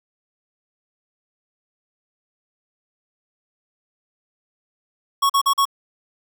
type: tone bursts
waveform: square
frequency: 1107 Hz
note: C#6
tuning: 3 cents flat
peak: -15 dBFS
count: 4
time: 5.22-5.654 s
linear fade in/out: 10 ms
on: 77 ms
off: 42 ms
effects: none